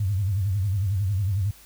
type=tone with vibrato; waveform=sine; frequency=98 Hz; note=G2; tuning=in tune; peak=-21 dBFS; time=0-1.51 s; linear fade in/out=5 ms; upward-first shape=sine; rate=11 Hz; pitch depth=140 cents each way; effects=added 50 Hz sine -55 dBFS peak until 1.65 s + white hiss -51 dBFS RMS until 1.65 s